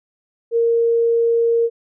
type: tone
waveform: sine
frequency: 464.1 Hz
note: A#4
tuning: 8 cents flat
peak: -13 dBFS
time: 0.51-1.7 s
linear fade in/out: 50 ms
effects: none